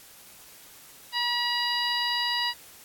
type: harmonic tone with a mistuned harmonic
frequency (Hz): 962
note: B5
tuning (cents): -46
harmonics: 1 / 2 / 3 / 4 / 5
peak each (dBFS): -31 / -31 / -31 / -31 / -31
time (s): 1.12-2.54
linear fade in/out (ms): 50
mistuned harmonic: 4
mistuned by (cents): +28
effects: white hiss -50 dBFS RMS until 2.84 s + AAC 64 kbps